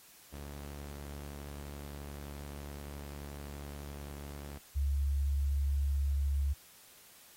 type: tone pair in turn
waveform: sawtooth / sine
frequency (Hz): 71.6 / 70.09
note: D2 / C#2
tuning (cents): -43 / +20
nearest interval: unison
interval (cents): 37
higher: first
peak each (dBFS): -39 / -28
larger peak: second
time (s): 0.32-4.59 / 4.75-6.54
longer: first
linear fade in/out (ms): 20
effects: white hiss -58 dBFS RMS until 7.36 s + AAC 48 kbps